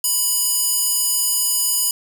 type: tone with high-pass filter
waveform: square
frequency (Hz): 987.8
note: B5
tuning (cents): 0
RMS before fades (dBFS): -19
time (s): 0.04-1.91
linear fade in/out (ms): 2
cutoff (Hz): 7700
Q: 1.1
effects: 8-bit